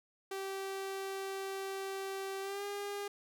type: tone with pitch glide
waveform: sawtooth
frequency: 387.9 to 405.1 Hz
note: G4 to G#4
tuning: -18 to -43 cents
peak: -34 dBFS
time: 0.31-3.08 s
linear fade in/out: 5 ms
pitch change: +75 cents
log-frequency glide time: 2.41-2.64 s
effects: none